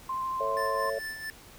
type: tone with vibrato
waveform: sine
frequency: 1046.5 Hz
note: C6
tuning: in tune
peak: -29 dBFS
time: 0.09-0.9 s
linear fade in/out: 5 ms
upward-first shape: sine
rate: 13 Hz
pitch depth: 11 cents each way
type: chord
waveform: sine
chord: A major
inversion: none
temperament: equal with one note detuned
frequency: 449 / 554.4 / 659.3 Hz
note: A4 / C#5 / E5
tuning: +35 / 0 / 0 cents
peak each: -35 / -31 / -36 dBFS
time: 0.4-0.99 s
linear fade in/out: 5 ms
type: tone with tremolo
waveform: square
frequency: 1760 Hz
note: A6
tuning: in tune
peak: -34 dBFS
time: 0.57-1.3 s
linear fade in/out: 0 ms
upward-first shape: sine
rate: 4.5 Hz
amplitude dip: 55%
effects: pink hiss -51 dBFS RMS until 1.58 s